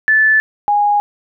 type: tone pair in turn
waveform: sine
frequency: 1746 / 824 Hz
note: A6 / G#5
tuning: -14 / -14 cents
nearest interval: octave + minor second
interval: 1300 cents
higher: first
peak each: -8 / -10 dBFS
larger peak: first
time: 0.08-0.4 / 0.68-1 s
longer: neither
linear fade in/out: 0 ms
effects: none